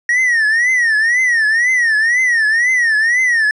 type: tone with vibrato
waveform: triangle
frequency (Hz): 1874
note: A#6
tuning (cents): +9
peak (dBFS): -9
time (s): 0.09-3.51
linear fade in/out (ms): 2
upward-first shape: triangle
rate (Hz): 2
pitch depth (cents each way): 180
effects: resampled to 24000 Hz